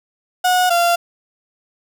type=tone pair in turn; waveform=35% pulse; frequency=729 / 690.4 Hz; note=F#5 / F5; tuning=-26 / -20 cents; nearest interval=minor second; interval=94 cents; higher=first; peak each=-11 dBFS; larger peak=neither; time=0.44-0.7 / 0.7-0.96 s; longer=neither; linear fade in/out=10 ms; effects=none